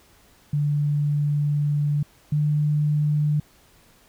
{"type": "tone pair in turn", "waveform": "sine", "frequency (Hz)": [146.5, 149.23], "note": ["D3", "D3"], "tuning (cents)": [-4, 28], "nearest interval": "unison", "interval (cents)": 32, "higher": "second", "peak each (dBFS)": [-19, -18], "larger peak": "second", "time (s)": [[0.53, 2.03], [2.32, 3.4]], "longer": "first", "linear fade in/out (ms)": 5, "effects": ["pink hiss -56 dBFS RMS until 4.08 s"]}